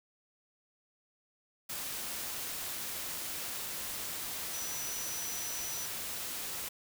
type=tone in noise; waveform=sine; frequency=5910 Hz; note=F#8; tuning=3 cents flat; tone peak=-40 dBFS; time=4.53-5.86 s; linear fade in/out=10 ms; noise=white; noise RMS=-39 dBFS; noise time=1.69-6.69 s; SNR=-4 dB; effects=none